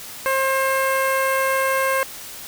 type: tone with notch filter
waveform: 15% pulse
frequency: 533 Hz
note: C5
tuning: 32 cents sharp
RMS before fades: -20 dBFS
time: 0.26-2.03 s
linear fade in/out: 0 ms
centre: 5100 Hz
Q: 1.2
effects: white hiss -36 dBFS RMS until 2.47 s